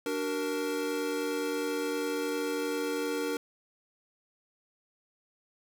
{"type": "chord", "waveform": "square", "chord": "D augmented", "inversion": "none", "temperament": "equal with one note detuned", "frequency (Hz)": [293.7, 376.5, 466.2], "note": ["D4", "F#4", "A#4"], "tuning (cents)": [0, 30, 0], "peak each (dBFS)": [-35, -39, -33], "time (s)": [0.06, 3.37], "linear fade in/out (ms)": 2, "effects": []}